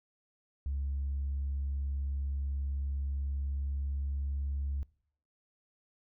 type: tone with pitch glide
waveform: sine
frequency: 69.3 to 69.82 Hz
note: C#2 to C#2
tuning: 0 to +13 cents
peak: -30 dBFS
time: 0.66-4.83 s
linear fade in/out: 0 ms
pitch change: +13 cents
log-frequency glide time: 2.98-4.55 s
effects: noise-tail reverb RT60 0.6 s tail -23 dB re dry + tanh soft clip ceiling -28 dBFS